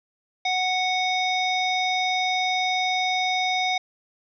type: harmonic tone with a mistuned harmonic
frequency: 740 Hz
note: F#5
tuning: in tune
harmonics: 1 / 3 / 5 / 7 / 8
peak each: -24 / -26 / -28 / -36 / -40 dBFS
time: 0.45-3.78 s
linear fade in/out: 5 ms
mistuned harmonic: 7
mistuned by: -29 cents
effects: none